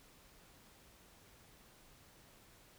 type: silence
effects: pink hiss -63 dBFS RMS until 2.78 s